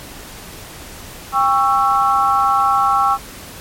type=chord; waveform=sine; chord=C# diminished; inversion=second; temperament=just; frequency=798.3 / 1108.7 / 1330.5 Hz; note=G5 / C#6 / E6; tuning=+31 / 0 / +16 cents; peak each=-16 dBFS; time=1.32-3.18 s; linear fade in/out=50 ms; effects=pink hiss -35 dBFS RMS until 3.6 s + MP3 64 kbps